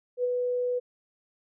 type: tone with ADSR envelope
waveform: sine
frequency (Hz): 493.9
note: B4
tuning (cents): 0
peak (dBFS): -22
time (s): 0.17-0.8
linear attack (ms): 69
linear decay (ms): 24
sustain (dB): -3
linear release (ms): 21
effects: none